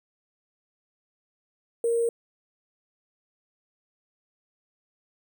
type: tone with sample-and-hold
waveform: sine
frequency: 466.2 Hz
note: A#4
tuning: in tune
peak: -21 dBFS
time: 1.84-2.09 s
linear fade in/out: 2 ms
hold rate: 8820 Hz
effects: none